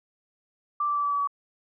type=tone with pitch steps; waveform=sine; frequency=1174.7 / 1167.3 / 1159.9 / 1152.5 / 1145.2 / 1138 Hz; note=D6 / D6 / D6 / D6 / D6 / C#6; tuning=0 / -11 / -22 / -33 / -44 / +45 cents; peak=-23 dBFS; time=0.8-1.274 s; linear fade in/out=5 ms; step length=79 ms; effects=none